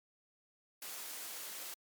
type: high-pass noise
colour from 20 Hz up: white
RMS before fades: -45 dBFS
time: 0.82-1.74 s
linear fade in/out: 2 ms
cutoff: 300 Hz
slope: 12 dB/octave
effects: MP3 96 kbps